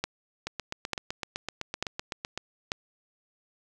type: two click trains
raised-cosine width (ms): 0.2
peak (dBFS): -15 / -11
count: 16 / 4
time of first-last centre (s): 0.47-2.376 / 0.04-2.719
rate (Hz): 7.87 / 1.12
effects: none